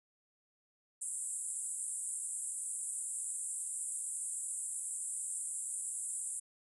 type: band-pass noise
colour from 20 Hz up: white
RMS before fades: -40 dBFS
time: 1.01-6.4 s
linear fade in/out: 10 ms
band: 7600 to 10000 Hz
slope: 96 dB/octave
effects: none